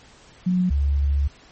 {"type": "tone pair in turn", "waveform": "sine", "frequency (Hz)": [181.5, 70.55], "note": ["F#3", "C#2"], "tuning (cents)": [-33, 31], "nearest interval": "octave + major third", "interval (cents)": 1636, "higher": "first", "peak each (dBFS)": -17, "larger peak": "neither", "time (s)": [[0.46, 0.7], [0.7, 1.28]], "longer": "second", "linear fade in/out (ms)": 10, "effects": ["pink hiss -50 dBFS RMS until 1.51 s", "MP3 32 kbps"]}